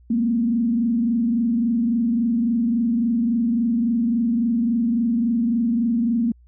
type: tone with frequency modulation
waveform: sine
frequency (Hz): 233.1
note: A#3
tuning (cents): 0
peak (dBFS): -17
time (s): 0.1-6.32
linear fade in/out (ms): 5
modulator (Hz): 23.6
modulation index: 0.67
effects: added 60 Hz sine -48 dBFS peak until 6.47 s